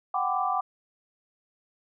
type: chord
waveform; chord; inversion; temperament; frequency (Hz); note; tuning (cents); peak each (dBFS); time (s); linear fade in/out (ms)
sine; G major seventh; third; equal with one note detuned; 740 / 784 / 1006.2 / 1174.7; F#5 / G5 / B5 / D6; 0 / 0 / +32 / 0; -29 / -30 / -34 / -28; 0.14-0.61; 5
effects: none